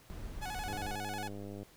brown noise, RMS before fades -43 dBFS, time 0.1-0.95 s, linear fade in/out 0 ms
sawtooth tone with vibrato, 792 Hz, G5, 18 cents sharp, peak -35 dBFS, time 0.41-1.29 s, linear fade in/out 20 ms, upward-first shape square, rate 11 Hz, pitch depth 120 cents each way
click train, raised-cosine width 2 ms, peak -32 dBFS, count 97, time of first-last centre 0.68-1.63 s, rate 101 Hz
effects pink hiss -61 dBFS RMS until 1.76 s

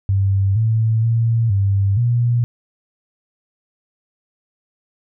sine tone with pitch steps, 97.7 / 111.6 / 114.9 / 98.8 / 119.7 Hz, G2 / A2 / A#2 / G2 / A#2, -5 / +25 / -25 / +14 / +46 cents, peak -13 dBFS, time 0.09-2.44 s, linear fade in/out 0 ms, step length 470 ms, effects none

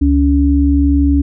sine tone pair together, 70.6 / 282.4 Hz, C#2 / C#4, +32 / +32 cents, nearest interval 2 octaves, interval 2400 cents, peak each -11 dBFS, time 0.01-1.22 s, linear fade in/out 10 ms, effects none

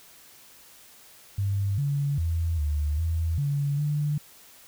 sine tone with pitch steps, 99.3 / 142 / 83 / 74.3 / 82 / 142.4 / 147.8 Hz, G2 / C#3 / E2 / D2 / E2 / C#3 / D3, +23 / +42 / +12 / +21 / -9 / +47 / +11 cents, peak -23 dBFS, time 1.38-4.18 s, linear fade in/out 5 ms, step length 400 ms, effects white hiss -52 dBFS RMS until 4.67 s

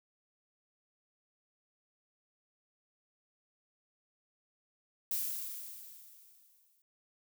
violet noise with exponential decay, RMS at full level -33 dBFS, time 5.11-6.82 s, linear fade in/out 2 ms, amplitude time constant 370 ms, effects none

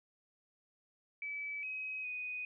sine tone with pitch steps, 2298 / 2536 / 2491 Hz, D7 / D#7 / D#7, -38 / +32 / +1 cents, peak -38 dBFS, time 1.22-2.45 s, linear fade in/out 2 ms, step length 410 ms, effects none

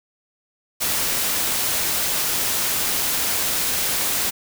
white noise, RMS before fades -22 dBFS, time 0.8-4.31 s, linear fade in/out 20 ms, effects none

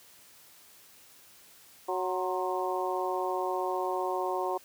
harmonic tone with a mistuned harmonic, 184.8 Hz, F#3, 2 cents flat, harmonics 2 / 3 / 4 / 5 / 6, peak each -33 / -36 / -34 / -35 / -37 dBFS, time 1.88-4.58 s, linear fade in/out 10 ms, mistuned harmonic 6, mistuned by -69 cents, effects white hiss -56 dBFS RMS until 4.64 s + high-pass 60 Hz 12 dB/octave

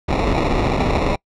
pink noise with sample-and-hold, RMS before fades -18 dBFS, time 0.08-1.16 s, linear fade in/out 10 ms, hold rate 1575 Hz, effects noise-tail reverb RT60 0.1 s tail -26 dB re dry + low-pass 4000 Hz 12 dB/octave

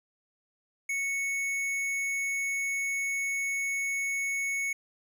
sine tone with hard clipping, 2212 Hz, C#7, 4 cents flat, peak -30 dBFS, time 0.89-4.73 s, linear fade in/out 5 ms, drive 12 dB, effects none

